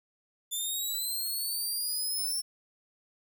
10% pulse linear sweep, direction up, 3514 to 5430 Hz, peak -24 dBFS, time 0.51-2.42 s, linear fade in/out 20 ms, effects 11-bit

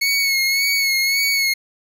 25% pulse tone with vibrato, 2198 Hz, C#7, 15 cents flat, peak -12 dBFS, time 0.01-1.54 s, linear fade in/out 10 ms, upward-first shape sine, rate 1.8 Hz, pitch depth 40 cents each way, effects none

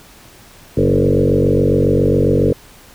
sine tone with frequency modulation, 287.8 Hz, D4, 35 cents flat, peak -10 dBFS, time 0.77-2.53 s, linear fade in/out 5 ms, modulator 47.3 Hz, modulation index 4.7, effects pink hiss -43 dBFS RMS until 2.94 s

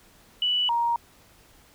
sine tone pair in turn, 2960 / 939.4 Hz, F#7 / A#5, 0 / +13 cents, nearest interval octave + minor sixth, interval 1987 cents, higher first, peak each -21 dBFS, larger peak neither, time 0.42-0.69 / 0.69-0.96 s, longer neither, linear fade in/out 2 ms, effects pink hiss -56 dBFS RMS until 1.74 s

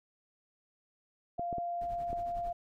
sine tone, 694 Hz, F5, 11 cents flat, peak -33 dBFS, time 1.38-2.53 s, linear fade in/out 10 ms
clicks, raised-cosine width 2 ms, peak -27 dBFS, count 4, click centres 1.395 / 1.528 / 1.583 / 2.13 s
brown noise with tremolo, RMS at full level -44 dBFS, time 1.81-2.53 s, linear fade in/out 2 ms, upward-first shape triangle, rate 11 Hz, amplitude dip 90%
effects none

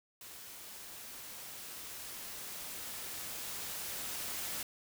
white noise with level ramp, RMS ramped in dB -50 to -39 dBFS, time 0.21-4.63 s, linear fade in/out 2 ms, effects none

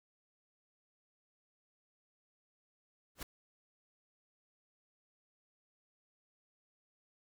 pink noise with exponential growth, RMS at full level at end -36 dBFS, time 3.15-3.23 s, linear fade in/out 5 ms, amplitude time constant 16 ms, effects none

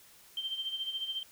sine tone with tremolo, 3136 Hz, G7, in tune, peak -31 dBFS, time 0.37-1.23 s, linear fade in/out 2 ms, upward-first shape sine, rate 14 Hz, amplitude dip 65%, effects white hiss -58 dBFS RMS until 1.31 s

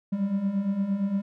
triangle beating tone pair, 191.3 / 200 Hz, G3 / G3, -42 / +35 cents, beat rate 8.7 Hz, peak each -29 / -23 dBFS, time 0.12-1.22 s, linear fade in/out 10 ms, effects none

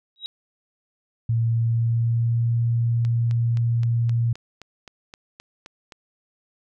sine tone with exponential growth, 3836 Hz, A#7, 49 cents sharp, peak -24 dBFS, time 0.16-0.26 s, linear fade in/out 0 ms, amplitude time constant 20 ms
sine tone with pitch glide, 115 to 117.15 Hz, A#2 to A#2, -23 to +9 cents, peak -18 dBFS, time 1.29-4.33 s, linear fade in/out 5 ms, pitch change +32 cents, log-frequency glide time 1.47-2.48 s
click train, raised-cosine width 0.2 ms, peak -23 dBFS, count 12, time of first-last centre 3.05-5.922 s, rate 3.83 Hz
effects none

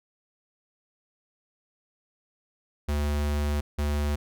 square tone pair in turn, 73.42 / 73.42 Hz, D2 / D2, 0 / 0 cents, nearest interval unison, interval 0 cents, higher neither, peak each -25 dBFS, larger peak neither, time 2.88-3.61 / 3.78-4.16 s, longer first, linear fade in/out 10 ms, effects none

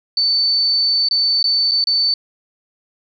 sine tone with dropouts, 4523 Hz, C#8, 34 cents sharp, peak -13 dBFS, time 0.17-2.14 s, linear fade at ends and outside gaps 2 ms, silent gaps 1.087-1.11 / 1.428-1.441 / 1.712-1.717 / 1.841-1.871 s, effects none

